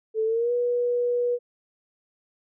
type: tone with pitch glide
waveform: sine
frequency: 440 to 485.4 Hz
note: A4 to B4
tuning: 0 to -30 cents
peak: -21 dBFS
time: 0.14-1.39 s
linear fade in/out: 50 ms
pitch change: +170 cents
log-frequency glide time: 0.25-0.52 s
effects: none